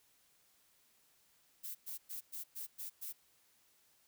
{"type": "noise bursts", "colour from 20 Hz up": "violet", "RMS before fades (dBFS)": -44, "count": 7, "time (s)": [1.63, 3.13], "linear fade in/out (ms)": 20, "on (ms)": 120, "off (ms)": 110, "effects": ["white hiss -71 dBFS RMS until 4.07 s"]}